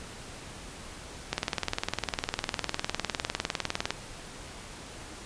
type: click train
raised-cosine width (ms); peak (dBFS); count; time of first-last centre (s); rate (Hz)
0.2; -10; 52; 1.33-3.906; 19.8
effects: pink hiss -44 dBFS RMS until 5.25 s + resampled to 22050 Hz